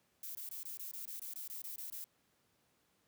violet noise bursts, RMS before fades -45 dBFS, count 13, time 0.23-2.042 s, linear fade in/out 2 ms, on 120 ms, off 21 ms, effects pink hiss -75 dBFS RMS until 3.07 s + high-pass 100 Hz 12 dB/octave

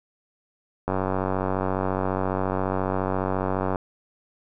click train, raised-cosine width 1 ms, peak -11 dBFS, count 273, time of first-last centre 0.88-3.758 s, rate 94.5 Hz, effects none

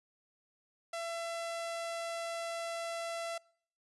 sawtooth tone, 672 Hz, E5, 33 cents sharp, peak -33 dBFS, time 0.93-3.38 s, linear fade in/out 5 ms, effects noise-tail reverb RT60 0.6 s tail -26 dB re dry + resampled to 24000 Hz

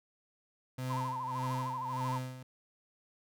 35% pulse tone with tremolo, 128.5 Hz, C3, 31 cents flat, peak -32 dBFS, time 0.78-2.43 s, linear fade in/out 5 ms, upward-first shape sine, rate 1.7 Hz, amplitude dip 75%
sine tone with vibrato, 964 Hz, B5, 42 cents flat, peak -35 dBFS, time 0.89-2.19 s, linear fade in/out 20 ms, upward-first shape sine, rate 13 Hz, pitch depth 140 cents each way
effects none

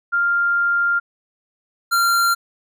sine / square tone pair in turn, 1396.9 / 1381.7 Hz, F6 / F6, 0 / -19 cents, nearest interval unison, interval 19 cents, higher first, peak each -15 dBFS, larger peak neither, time 0.12-1 / 1.91-2.35 s, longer first, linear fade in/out 20 ms, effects none

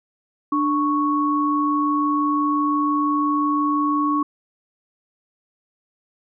sine tone pair together, 295.7 / 1108.7 Hz, D4 / C#6, +12 / 0 cents, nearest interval octave + major seventh, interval 2288 cents, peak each -20 dBFS, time 0.52-4.23 s, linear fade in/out 5 ms, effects none

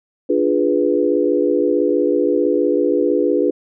sine chord, D diminished seventh, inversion none, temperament equal, 293.7 / 349.2 / 415.3 / 493.9 Hz, D4 / F4 / Ab4 / Cb5, 0 / 0 / 0 / 0 cents, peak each -19 dBFS, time 0.29-3.51 s, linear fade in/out 10 ms, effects none

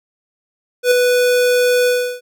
square tone with ADSR envelope, 493.9 Hz, B4, in tune, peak -8 dBFS, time 0.83-2.21 s, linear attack 84 ms, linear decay 3 ms, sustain -4 dB, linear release 340 ms, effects none

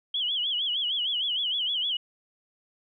sine tone with vibrato, 3147 Hz, G7, 6 cents sharp, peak -25 dBFS, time 0.14-1.97 s, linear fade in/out 5 ms, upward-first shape sine, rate 6.5 Hz, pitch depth 150 cents each way, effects none

